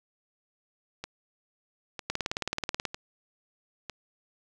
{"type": "two click trains", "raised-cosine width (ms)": 0.2, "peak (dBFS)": [-12, -19], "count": [15, 4], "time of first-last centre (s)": [[2.1, 2.853], [1.04, 3.897]], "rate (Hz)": [18.6, 1.05], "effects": []}